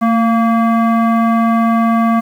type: tone with frequency modulation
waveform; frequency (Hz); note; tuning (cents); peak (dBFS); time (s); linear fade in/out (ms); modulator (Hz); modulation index
sine; 226.1; A3; +47; -8; 0.01-2.21; 20; 920; 0.86
effects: tanh soft clip ceiling -6 dBFS + 7-bit